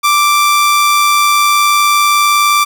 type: tone with amplitude modulation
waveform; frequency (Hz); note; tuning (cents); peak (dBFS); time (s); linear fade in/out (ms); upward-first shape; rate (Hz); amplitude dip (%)
sawtooth; 1174.7; D6; 0; -3; 0.03-2.65; 20; sine; 99.8; 25
effects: none